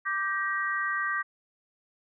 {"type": "chord", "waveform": "sine", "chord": "G minor", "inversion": "second", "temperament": "equal with one note detuned", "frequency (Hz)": [1174.7, 1568, 1898.3], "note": ["D6", "G6", "Bb6"], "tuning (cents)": [0, 0, 31], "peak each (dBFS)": -31, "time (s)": [0.05, 1.23], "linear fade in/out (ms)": 20, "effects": []}